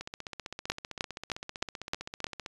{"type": "two click trains", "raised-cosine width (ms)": 0.2, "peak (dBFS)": [-21, -11], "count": [39, 6], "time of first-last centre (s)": [[0.01, 2.462], [0.7, 2.243]], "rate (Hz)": [15.5, 3.24], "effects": ["resampled to 24000 Hz"]}